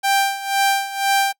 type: tone with tremolo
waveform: sawtooth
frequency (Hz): 788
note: G5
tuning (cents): +9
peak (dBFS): -10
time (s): 0.03-1.33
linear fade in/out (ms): 20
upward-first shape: sine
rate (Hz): 2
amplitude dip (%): 80
effects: noise-tail reverb RT60 0.1 s tail -25 dB re dry